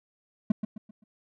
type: tone with echo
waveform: triangle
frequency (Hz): 213.4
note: G#3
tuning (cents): +47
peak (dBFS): -16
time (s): 0.5-0.52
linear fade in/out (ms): 5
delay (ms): 130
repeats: 4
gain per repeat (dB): -9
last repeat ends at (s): 1.04
effects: none